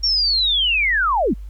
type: linear sweep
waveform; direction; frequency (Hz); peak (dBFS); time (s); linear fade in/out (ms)
sine; down; 5588 to 163.4; -15; 0.03-1.34; 10
effects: added 50 Hz sine -30 dBFS peak until 1.49 s + pink hiss -59 dBFS RMS until 1.49 s